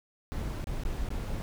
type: noise with dropouts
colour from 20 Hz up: brown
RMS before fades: -33 dBFS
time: 0.32-1.42 s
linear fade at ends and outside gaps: 0 ms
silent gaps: 0.642-0.671 / 0.835-0.851 / 1.089-1.104 s
effects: none